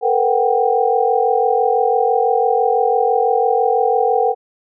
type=tone cluster; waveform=sine; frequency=449.8 / 489.8 / 744 / 790 Hz; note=A4 / B4 / F#5 / G5; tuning=+38 / -14 / +9 / +13 cents; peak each=-18 dBFS; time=0.01-4.35 s; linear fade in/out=50 ms; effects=none

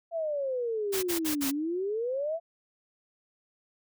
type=exponential two-way sweep; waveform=sine; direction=down then up; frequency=683 to 271 to 683 Hz; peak=-28 dBFS; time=0.11-2.4 s; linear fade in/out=50 ms; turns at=1.48 s
type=noise bursts; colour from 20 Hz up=white; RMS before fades=-32 dBFS; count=4; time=0.92-1.516 s; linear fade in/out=20 ms; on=110 ms; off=52 ms
effects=none

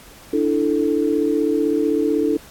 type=chord; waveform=sine; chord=D suspended second; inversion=none; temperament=equal; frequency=293.7 / 329.6 / 440 Hz; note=D4 / E4 / A4; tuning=0 / 0 / 0 cents; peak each=-20 / -21 / -20 dBFS; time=0.33-2.37 s; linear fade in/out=5 ms; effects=pink hiss -44 dBFS RMS until 2.5 s + AAC 64 kbps

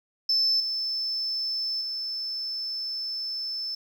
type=tone with level steps; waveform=sine; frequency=5274 Hz; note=E8; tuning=in tune; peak=-19 / -26 / -29 dBFS; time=0.29-3.75 s; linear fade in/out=5 ms; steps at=0.6 / 1.81 s; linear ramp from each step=2 ms; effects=tanh soft clip ceiling -17 dBFS + 9-bit

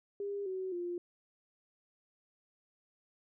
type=tone with pitch steps; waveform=sine; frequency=402.7 / 375.7 / 350.6 Hz; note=G4 / F#4 / F4; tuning=+47 / +26 / +7 cents; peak=-35 dBFS; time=0.2-0.98 s; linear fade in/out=2 ms; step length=260 ms; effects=none

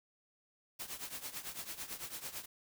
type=noise with tremolo; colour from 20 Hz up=white; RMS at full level=-41 dBFS; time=0.79-2.46 s; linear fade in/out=10 ms; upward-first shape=triangle; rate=9 Hz; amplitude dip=85%; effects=none

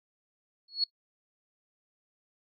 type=tone with exponential growth; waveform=sine; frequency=4352 Hz; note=C#8; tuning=33 cents flat; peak=-21 dBFS; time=0.68-0.84 s; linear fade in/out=5 ms; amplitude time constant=34 ms; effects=noise-tail reverb RT60 0.1 s tail -22 dB re dry + AAC 64 kbps

